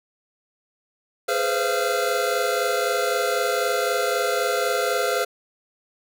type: tone cluster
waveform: square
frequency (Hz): 418.9 / 498.1 / 522 / 683 / 1373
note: G#4 / B4 / C5 / F5 / F6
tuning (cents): +15 / +15 / -4 / -39 / -30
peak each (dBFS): -28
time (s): 1.28-5.25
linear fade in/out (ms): 10
effects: none